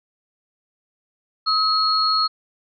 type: tone pair together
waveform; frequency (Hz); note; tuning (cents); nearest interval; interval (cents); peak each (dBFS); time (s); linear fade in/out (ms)
sine; 1278 / 4308; D#6 / C8; +46 / +50; octave + major sixth; 2104; -19; 1.46-2.28; 20
effects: none